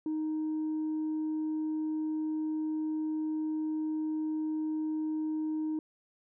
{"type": "tone", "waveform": "sine", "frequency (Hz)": 311.1, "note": "D#4", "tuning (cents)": 0, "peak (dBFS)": -28, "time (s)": [0.06, 5.79], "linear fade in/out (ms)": 2, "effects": ["tanh soft clip ceiling -28 dBFS"]}